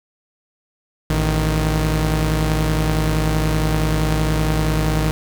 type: tone pair together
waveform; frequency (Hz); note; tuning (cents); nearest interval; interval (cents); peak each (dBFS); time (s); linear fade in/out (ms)
sawtooth; 55.38 / 155.56; A1 / D#3; +12 / 0; octave + tritone; 1788; -15; 1.1-5.11; 0
effects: 7-bit